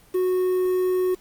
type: tone with quantisation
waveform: triangle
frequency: 367.5 Hz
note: F#4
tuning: 12 cents flat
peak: -17 dBFS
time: 0.14-1.15 s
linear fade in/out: 10 ms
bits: 7
effects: pink hiss -54 dBFS RMS until 1.2 s + Opus 24 kbps